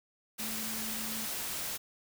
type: tone in noise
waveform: sine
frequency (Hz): 220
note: A3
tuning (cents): 0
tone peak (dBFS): -42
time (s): 0.39-1.26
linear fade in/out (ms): 20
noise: white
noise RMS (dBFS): -37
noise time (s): 0.38-1.78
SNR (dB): -8
effects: none